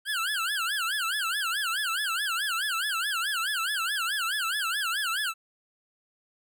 25% pulse tone with vibrato, 1507 Hz, F#6, 31 cents sharp, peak -23 dBFS, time 0.05-5.34 s, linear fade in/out 50 ms, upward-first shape sine, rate 4.7 Hz, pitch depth 240 cents each way, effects none

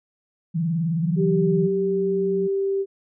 sine tone with vibrato, 164.81 Hz, E3, in tune, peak -20 dBFS, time 0.54-1.68 s, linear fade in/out 20 ms, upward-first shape sine, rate 19 Hz, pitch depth 120 cents each way
sine tone with pitch glide, 185 to 183.83 Hz, F#3 to F#3, 0 to -11 cents, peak -26 dBFS, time 1.01-2.48 s, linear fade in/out 20 ms, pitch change -11 cents, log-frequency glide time 1.21-2.01 s
sine tone, 391.6 Hz, G4, 2 cents flat, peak -20 dBFS, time 1.16-2.86 s, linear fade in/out 50 ms
effects none

